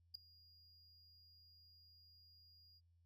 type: tone with ADSR envelope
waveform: triangle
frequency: 4847 Hz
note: D#8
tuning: 46 cents flat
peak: -40 dBFS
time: 0.14-2.81 s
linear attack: 12 ms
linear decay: 3 ms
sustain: -24 dB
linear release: 40 ms
effects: added 85 Hz sine -70 dBFS peak until 3.05 s